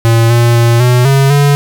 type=tone with pitch steps; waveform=square; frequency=115.1 / 118.2 / 117.4 / 123.8 / 136.8 / 143 Hz; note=A#2 / A#2 / A#2 / B2 / C#3 / D3; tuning=-22 / +24 / +13 / +5 / -23 / -46 cents; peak=-6 dBFS; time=0.05-1.55 s; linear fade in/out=0 ms; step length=250 ms; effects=none